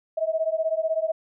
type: beating tone pair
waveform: sine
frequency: 634 / 650 Hz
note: D#5 / E5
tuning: +32 / -24 cents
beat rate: 16 Hz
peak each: -25 dBFS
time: 0.17-1.12 s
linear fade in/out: 10 ms
effects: none